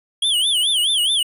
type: tone with vibrato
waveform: square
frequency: 3203 Hz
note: G7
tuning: 37 cents sharp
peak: -16 dBFS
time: 0.22-1.23 s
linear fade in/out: 5 ms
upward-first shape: sine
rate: 4.7 Hz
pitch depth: 190 cents each way
effects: resampled to 32000 Hz